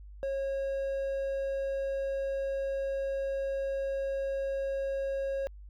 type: tone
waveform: triangle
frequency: 545 Hz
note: C#5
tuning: 29 cents flat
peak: -28 dBFS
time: 0.23-5.47 s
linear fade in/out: 0 ms
effects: added 50 Hz sine -45 dBFS peak until 5.69 s